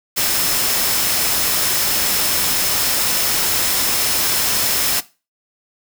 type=tone in noise; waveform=sine; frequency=5240 Hz; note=E8; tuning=11 cents flat; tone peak=-26 dBFS; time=0.16-5.01 s; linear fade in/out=20 ms; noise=white; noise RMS=-18 dBFS; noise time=0.16-5.01 s; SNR=-11 dB; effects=noise-tail reverb RT60 0.3 s tail -18 dB re dry